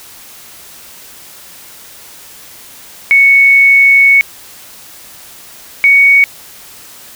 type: tone pair in turn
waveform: sine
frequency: 2217 / 2232 Hz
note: C#7 / C#7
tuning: 0 / +11 cents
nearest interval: unison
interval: 11 cents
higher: second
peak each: -3 / -3 dBFS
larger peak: neither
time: 3.11-4.21 / 5.84-6.24 s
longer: first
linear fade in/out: 0 ms
effects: white hiss -35 dBFS RMS until 7.15 s